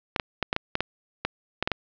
clicks, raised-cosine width 0.3 ms, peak -8 dBFS, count 11, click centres 0.162 / 0.198 / 0.427 / 0.529 / 0.564 / 0.754 / 0.806 / 1.25 / 1.626 / 1.675 / 1.717 s, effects low-pass 5000 Hz 12 dB/octave

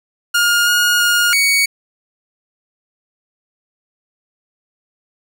sawtooth tone with pitch steps, 1418 / 1436 / 1426 / 2240 Hz, F6 / F6 / F6 / C#7, +26 / +48 / +36 / +18 cents, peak -8 dBFS, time 0.34-1.66 s, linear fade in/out 10 ms, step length 330 ms, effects none

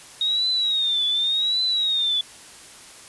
sine tone with vibrato, 3731 Hz, A#7, 1 cent sharp, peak -19 dBFS, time 0.21-2.21 s, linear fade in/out 2 ms, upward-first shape triangle, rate 0.88 Hz, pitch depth 140 cents each way, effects white hiss -44 dBFS RMS until 3.08 s + resampled to 24000 Hz

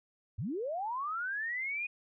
sine linear sweep, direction up, 78.3 to 2489 Hz, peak -33 dBFS, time 0.38-1.87 s, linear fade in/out 10 ms, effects none

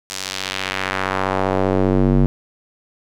square tone with band-pass filter sweep, 47.53 Hz, F#1, 47 cents sharp, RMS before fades -19 dBFS, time 0.1-2.26 s, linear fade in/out 0 ms, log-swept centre 6500 to 200 Hz, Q 1.1, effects none

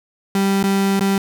35% pulse tone with dropouts, 196 Hz, G3, in tune, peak -13 dBFS, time 0.35-1.18 s, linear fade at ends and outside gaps 2 ms, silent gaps 0.629-0.638 / 0.995-1.008 s, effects none

